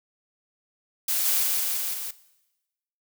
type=noise with echo; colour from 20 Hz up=blue; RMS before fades=-25 dBFS; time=1.08-1.43 s; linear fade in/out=5 ms; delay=170 ms; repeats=4; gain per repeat=-2 dB; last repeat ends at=2.11 s; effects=noise-tail reverb RT60 1.0 s tail -18 dB re dry